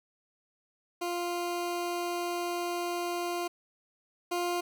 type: tone pair in turn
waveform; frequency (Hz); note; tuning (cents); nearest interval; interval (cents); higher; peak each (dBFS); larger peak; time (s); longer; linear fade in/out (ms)
20% pulse; 349.2 / 351; F4 / F4; 0 / +9; unison; 9; second; -26 / -24; second; 1.01-3.48 / 4.31-4.61; first; 10
effects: none